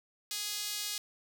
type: tone with high-pass filter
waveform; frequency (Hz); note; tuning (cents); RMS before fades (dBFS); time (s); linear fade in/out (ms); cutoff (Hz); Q
sawtooth; 415.3; G#4; 0; -37; 0.31-0.98; 2; 4100; 1.2
effects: none